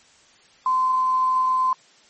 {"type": "tone with quantisation", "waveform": "sine", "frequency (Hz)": 1031, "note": "C6", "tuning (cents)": -26, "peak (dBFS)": -17, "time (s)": [0.66, 1.73], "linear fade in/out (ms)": 2, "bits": 7, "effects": ["white hiss -54 dBFS RMS until 2.09 s", "MP3 32 kbps"]}